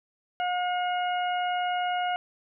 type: harmonic tone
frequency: 719 Hz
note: F#5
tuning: 50 cents flat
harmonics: 1 / 2 / 3 / 4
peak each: -26 / -34 / -39 / -37 dBFS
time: 0.4-2.16 s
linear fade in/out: 0 ms
effects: none